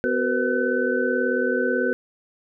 sine tone cluster, 251.8 / 375.3 / 470.7 / 509 / 1511 Hz, B3 / F#4 / A#4 / C5 / F#6, +34 / +25 / +17 / -48 / +36 cents, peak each -26 dBFS, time 0.04-1.93 s, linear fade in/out 0 ms, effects none

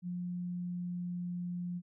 sine tone with pitch glide, 177.6 to 176.58 Hz, F3 to F3, +29 to +19 cents, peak -35 dBFS, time 0.02-1.82 s, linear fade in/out 50 ms, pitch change -10 cents, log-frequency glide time 0.23-1.33 s, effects none

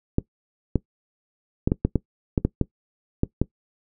clicks, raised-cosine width 3 ms, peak -6 dBFS, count 11, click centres 0.184 / 0.757 / 1.675 / 1.719 / 1.85 / 1.957 / 2.378 / 2.45 / 2.613 / 3.234 / 3.416 s, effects noise-tail reverb RT60 0.1 s tail -20 dB re dry

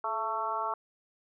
harmonic tone with a mistuned harmonic, 222.6 Hz, A3, 20 cents sharp, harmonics 2 / 3 / 4 / 5 / 6, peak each -43 / -38 / -34 / -34 / -36 dBFS, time 0.04-0.74 s, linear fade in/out 2 ms, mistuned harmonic 2, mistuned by -68 cents, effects none

